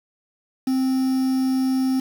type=tone with quantisation; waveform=triangle; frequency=261.6 Hz; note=C4; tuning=in tune; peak=-16 dBFS; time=0.67-2 s; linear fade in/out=5 ms; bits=6; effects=none